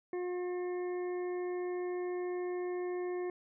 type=harmonic tone; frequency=358.6 Hz; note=F4; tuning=46 cents sharp; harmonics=1 / 2 / 3 / 5 / 6; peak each=-34 / -47 / -51 / -53 / -55 dBFS; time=0.13-3.3 s; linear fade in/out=2 ms; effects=none